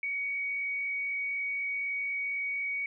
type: tone with frequency modulation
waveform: sine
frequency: 2248 Hz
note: C#7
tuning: 24 cents sharp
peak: -30 dBFS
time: 0.03-2.86 s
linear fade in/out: 2 ms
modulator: 49.7 Hz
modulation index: 0.53
effects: none

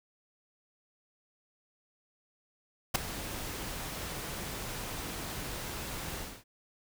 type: noise with ADSR envelope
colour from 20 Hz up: pink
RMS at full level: -22 dBFS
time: 2.94-6.44 s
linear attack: 15 ms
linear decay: 6 ms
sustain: -17 dB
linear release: 260 ms
effects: none

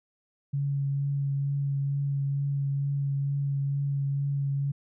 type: tone with vibrato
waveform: sine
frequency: 140 Hz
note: C#3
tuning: 18 cents sharp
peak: -25 dBFS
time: 0.53-4.72 s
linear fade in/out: 10 ms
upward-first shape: triangle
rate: 2.2 Hz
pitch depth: 15 cents each way
effects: none

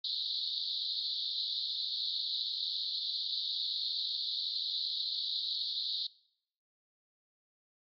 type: band-pass noise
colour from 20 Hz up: pink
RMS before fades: -36 dBFS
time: 0.04-6.07 s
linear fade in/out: 5 ms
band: 3600 to 4500 Hz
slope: 96 dB/octave
effects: noise-tail reverb RT60 0.7 s tail -22 dB re dry + AAC 64 kbps

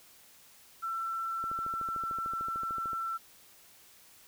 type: tone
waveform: sine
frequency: 1342 Hz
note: E6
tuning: 31 cents sharp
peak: -32 dBFS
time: 0.82-3.18 s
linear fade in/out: 20 ms
type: click train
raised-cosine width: 2 ms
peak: -33 dBFS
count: 21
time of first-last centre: 1.44-2.933 s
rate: 13.4 Hz
effects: white hiss -58 dBFS RMS until 4.27 s

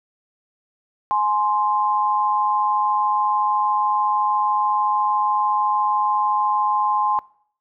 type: tone pair together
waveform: sine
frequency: 840 / 1046.2 Hz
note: G#5 / C6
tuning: +19 / -1 cents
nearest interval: major third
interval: 380 cents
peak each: -20 / -19 dBFS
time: 1.11-7.19 s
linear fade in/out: 0 ms
effects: noise-tail reverb RT60 0.6 s tail -22 dB re dry

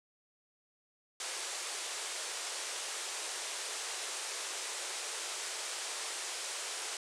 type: band-pass noise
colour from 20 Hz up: white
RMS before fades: -40 dBFS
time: 1.2-6.97 s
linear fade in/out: 2 ms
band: 360 to 9400 Hz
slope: 48 dB/octave
effects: none

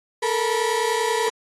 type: tone cluster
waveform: 35% pulse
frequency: 437.1 / 467.3 / 974 Hz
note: A4 / A#4 / B5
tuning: -11 / +4 / -24 cents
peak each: -23 dBFS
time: 0.22-1.3 s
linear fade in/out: 10 ms
effects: AAC 32 kbps

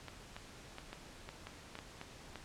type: clicks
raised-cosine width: 0.3 ms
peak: -29 dBFS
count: 10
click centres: 0.083 / 0.365 / 0.784 / 0.93 / 1.29 / 1.47 / 1.754 / 1.789 / 2.014 / 2.357 s
effects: pink hiss -54 dBFS RMS until 2.44 s + low-pass 8000 Hz 12 dB/octave

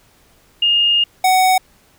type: tone pair in turn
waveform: sine / square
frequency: 2836 / 747 Hz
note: F7 / F#5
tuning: +26 / +16 cents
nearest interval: octave + major seventh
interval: 2310 cents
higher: first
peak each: -11 dBFS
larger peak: neither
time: 0.62-1.04 / 1.24-1.58 s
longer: first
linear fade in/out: 5 ms
effects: pink hiss -53 dBFS RMS until 1.98 s

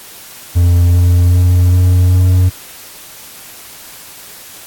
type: tone with pitch steps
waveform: triangle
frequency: 87.2 / 88.21 / 89.24 / 90.28 / 91.32 Hz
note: F2 / F2 / F2 / F#2 / F#2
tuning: -2 / +18 / +38 / -42 / -22 cents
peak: -4 dBFS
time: 0.55-2.5 s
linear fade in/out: 20 ms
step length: 390 ms
effects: white hiss -34 dBFS RMS until 4.66 s + AAC 64 kbps

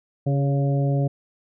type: harmonic tone with a mistuned harmonic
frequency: 140 Hz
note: C#3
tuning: 18 cents sharp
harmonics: 1 / 2 / 3 / 4 / 5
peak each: -19 / -29 / -32 / -30 / -35 dBFS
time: 0.26-1.08 s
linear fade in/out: 10 ms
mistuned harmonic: 3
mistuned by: -39 cents
effects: none

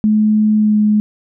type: tone with pitch glide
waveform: sine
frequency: 213.9 to 211.3 Hz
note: A3 to G#3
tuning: -49 to +30 cents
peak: -9 dBFS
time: 0.04-1 s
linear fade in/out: 0 ms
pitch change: -21 cents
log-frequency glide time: 0.56-0.77 s
effects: none

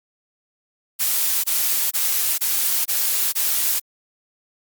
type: noise bursts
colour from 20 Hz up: blue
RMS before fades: -20 dBFS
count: 6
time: 0.99-3.8 s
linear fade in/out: 20 ms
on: 450 ms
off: 22 ms
effects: Opus 48 kbps

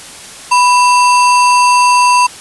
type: tone with sample-and-hold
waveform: sine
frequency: 987.8 Hz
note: B5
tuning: in tune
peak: -5 dBFS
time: 0.51-2.27 s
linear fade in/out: 10 ms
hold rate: 3675 Hz
effects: white hiss -31 dBFS RMS until 2.4 s + resampled to 24000 Hz

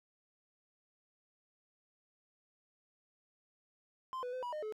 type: tone with pitch steps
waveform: triangle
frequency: 1040 / 494.7 / 510 / 973 / 610 / 430.2 Hz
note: C6 / B4 / C5 / B5 / D#5 / A4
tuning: -11 / +3 / -44 / -26 / -34 / -39 cents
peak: -36 dBFS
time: 4.13-4.724 s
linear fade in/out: 0 ms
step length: 99 ms
effects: none

